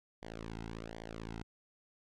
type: tone with flanger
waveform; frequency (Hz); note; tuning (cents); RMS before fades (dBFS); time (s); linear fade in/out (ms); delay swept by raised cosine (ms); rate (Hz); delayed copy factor
sawtooth; 55.7; A1; +22; -45; 0.22-1.43; 10; 0.75 to 1.75; 1.3; -0.95
effects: low-pass 6000 Hz 12 dB/octave